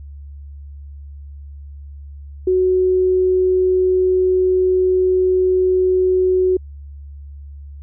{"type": "tone", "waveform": "sine", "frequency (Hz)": 370, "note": "F#4", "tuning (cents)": 0, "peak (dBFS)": -12, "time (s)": [2.47, 6.57], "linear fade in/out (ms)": 5, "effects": ["added 71 Hz sine -32 dBFS peak until 7.82 s"]}